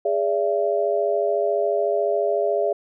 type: tone cluster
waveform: sine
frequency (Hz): 412.9 / 577 / 671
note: G#4 / D5 / E5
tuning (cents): -10 / -31 / +31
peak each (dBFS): -23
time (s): 0.05-2.73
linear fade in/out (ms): 5
effects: none